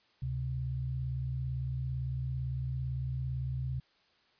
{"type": "tone pair together", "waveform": "sine", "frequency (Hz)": [71.1, 128.9], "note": ["C#2", "C3"], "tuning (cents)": [45, -26], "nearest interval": "minor seventh", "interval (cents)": 1029, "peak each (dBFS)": [-38, -33], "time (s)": [0.22, 3.8], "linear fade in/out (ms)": 5, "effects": ["white hiss -68 dBFS RMS until 4.39 s", "resampled to 11025 Hz"]}